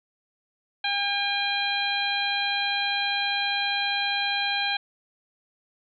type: harmonic tone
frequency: 805 Hz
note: G5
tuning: 46 cents sharp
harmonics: 1 / 2 / 3 / 4 / 5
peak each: -30 / -30 / -30 / -30 / -30 dBFS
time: 0.84-4.77 s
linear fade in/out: 5 ms
effects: none